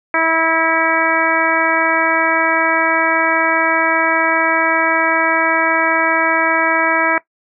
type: harmonic tone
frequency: 325.1 Hz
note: E4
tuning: 24 cents flat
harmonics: 1 / 2 / 3 / 4 / 5 / 6 / 7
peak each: -23 / -20 / -20 / -20 / -19 / -21 / -20 dBFS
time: 0.14-7.18 s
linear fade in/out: 2 ms
effects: noise-tail reverb RT60 0.1 s tail -19 dB re dry